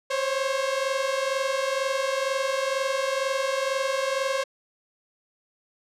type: tone pair together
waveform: sawtooth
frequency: 526.9 / 549 Hz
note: C5 / C#5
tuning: +12 / -17 cents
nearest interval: minor second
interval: 71 cents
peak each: -23 dBFS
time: 0.1-4.44 s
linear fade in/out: 10 ms
effects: low-pass 8000 Hz 12 dB/octave